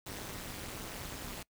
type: noise with amplitude modulation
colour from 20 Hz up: pink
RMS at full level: -39 dBFS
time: 0.06-1.43 s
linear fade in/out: 5 ms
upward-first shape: sine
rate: 210 Hz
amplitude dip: 100%
effects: noise-tail reverb RT60 0.1 s tail -23 dB re dry